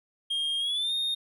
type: tone with pitch glide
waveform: triangle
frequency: 3226 to 3684 Hz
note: G7 to A#7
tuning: +49 to -21 cents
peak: -25 dBFS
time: 0.3-1.15 s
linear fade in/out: 10 ms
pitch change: +230 cents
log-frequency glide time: 0.59-0.93 s
effects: none